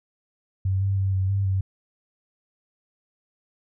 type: tone with pitch steps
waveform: sine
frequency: 95.4 / 97.9 / 96.5 / 94.8 / 98.6 / 95.6 Hz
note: G2 / G2 / G2 / F#2 / G2 / G2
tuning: -47 / -2 / -27 / +43 / +11 / -43 cents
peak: -20 dBFS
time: 0.65-1.61 s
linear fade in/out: 5 ms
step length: 160 ms
effects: none